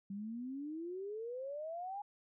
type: exponential sweep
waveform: sine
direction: up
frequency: 193.1 to 830.6 Hz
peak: -40 dBFS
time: 0.1-2.02 s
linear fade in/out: 5 ms
effects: none